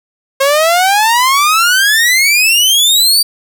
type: exponential sweep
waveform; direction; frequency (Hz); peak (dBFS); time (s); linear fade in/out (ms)
sawtooth; up; 535 to 4699; -4; 0.4-3.23; 10
effects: none